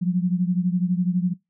sine beating tone pair, 176.7 / 188.7 Hz, F3 / F#3, +21 / +34 cents, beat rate 12 Hz, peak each -20 / -24 dBFS, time 0.01-1.34 s, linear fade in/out 20 ms, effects noise-tail reverb RT60 0.2 s tail -21 dB re dry

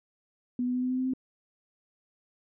sine tone with pitch steps, 246.9 / 249 / 251.2 / 253.4 / 255.6 / 257.8 / 260.1 Hz, B3 / B3 / B3 / B3 / C4 / C4 / C4, 0 / +14 / +30 / +45 / -40 / -26 / -10 cents, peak -26 dBFS, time 0.59-1.136 s, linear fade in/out 2 ms, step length 78 ms, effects none

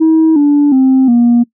sine tone with pitch steps, 320 / 290.1 / 262.9 / 238.3 Hz, D#4 / D4 / C4 / A#3, +49 / -21 / +8 / +38 cents, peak -3 dBFS, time 0-1.44 s, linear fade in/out 20 ms, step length 360 ms, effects noise-tail reverb RT60 0.1 s tail -21 dB re dry + tanh soft clip ceiling -3 dBFS

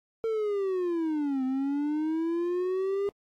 triangle linear two-way sweep, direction down then up, 454.9 to 257.2 to 405 Hz, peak -24 dBFS, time 0.24-3.09 s, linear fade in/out 0 ms, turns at 1.44 s, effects AAC 48 kbps

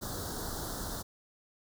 pink band-stop noise, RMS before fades -38 dBFS, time 0.01-1.03 s, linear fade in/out 20 ms, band 1600 to 3700 Hz, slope 48 dB/octave, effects none

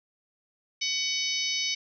harmonic tone, 750 Hz, F#5, 23 cents sharp, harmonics 3 / 4 / 5 / 6 / 7 / 8, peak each -32 / -34 / -34 / -36 / -33 / -34 dBFS, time 0.81-1.75 s, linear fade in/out 10 ms, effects none

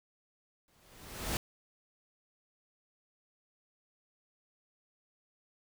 pink noise with exponential growth, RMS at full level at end -32 dBFS, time 0.68-1.37 s, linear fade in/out 1 ms, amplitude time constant 150 ms, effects none

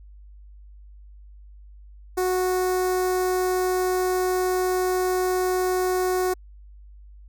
sawtooth tone with notch filter, 367.8 Hz, F#4, 10 cents flat, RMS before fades -23 dBFS, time 2.17-6.34 s, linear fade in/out 10 ms, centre 3000 Hz, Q 0.61, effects added 50 Hz sine -43 dBFS peak until 7.28 s

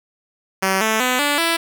5% pulse tone with pitch steps, 191.2 / 219.6 / 252.3 / 289.8 / 332.9 Hz, G3 / A3 / B3 / D4 / E4, -43 / -3 / +37 / -23 / +17 cents, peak -5 dBFS, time 0.62-1.57 s, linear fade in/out 10 ms, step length 190 ms, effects none

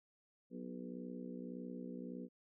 harmonic tone with a mistuned harmonic, 61.74 Hz, B1, in tune, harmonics 3 / 4 / 5 / 6 / 7 / 8, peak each -49 / -47 / -54 / -56 / -57 / -54 dBFS, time 0.5-2.29 s, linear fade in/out 50 ms, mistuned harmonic 6, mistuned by +31 cents, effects none

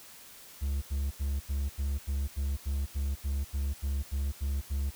triangle tone bursts, 69.7 Hz, C#2, 10 cents sharp, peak -26 dBFS, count 15, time 0.61-4.908 s, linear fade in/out 20 ms, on 210 ms, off 82 ms, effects white hiss -51 dBFS RMS until 4.95 s

